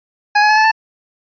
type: tone with pitch steps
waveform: 25% pulse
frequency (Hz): 830.6 / 843.2 / 855.9 / 868.9 / 882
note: G#5 / G#5 / A5 / A5 / A5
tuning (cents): 0 / +26 / -48 / -22 / +4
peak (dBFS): -5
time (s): 0.35-0.715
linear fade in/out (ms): 10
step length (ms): 73
effects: resampled to 11025 Hz